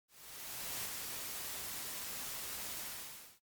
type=noise with ADSR envelope; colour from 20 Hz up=white; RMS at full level=-40 dBFS; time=0.08-3.4 s; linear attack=770 ms; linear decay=12 ms; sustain=-3 dB; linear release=590 ms; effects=noise-tail reverb RT60 0.1 s tail -18 dB re dry + Opus 48 kbps